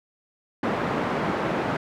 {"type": "band-pass noise", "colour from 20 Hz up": "pink", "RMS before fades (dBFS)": -26, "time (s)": [0.63, 1.77], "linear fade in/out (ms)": 5, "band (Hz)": [180, 1500], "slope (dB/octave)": 12, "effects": []}